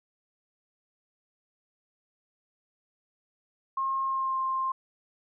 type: tone with pitch glide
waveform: sine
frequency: 1072 to 1055.4 Hz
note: C6 to C6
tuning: +42 to +15 cents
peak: -26 dBFS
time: 3.77-4.72 s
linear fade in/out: 5 ms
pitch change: -27 cents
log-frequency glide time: 4.04-4.38 s
effects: none